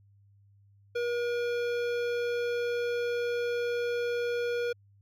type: tone with hard clipping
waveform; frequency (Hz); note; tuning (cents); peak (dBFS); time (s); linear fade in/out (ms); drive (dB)
sine; 479; A#4; +47; -30; 0.95-4.73; 10; 15
effects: added 100 Hz sine -58 dBFS peak until 5.01 s